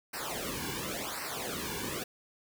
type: noise with flanger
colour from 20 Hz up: pink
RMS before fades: -37 dBFS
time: 0.13-2.04 s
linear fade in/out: 10 ms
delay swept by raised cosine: 0.29 to 1.59 ms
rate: 0.92 Hz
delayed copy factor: -0.95
effects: none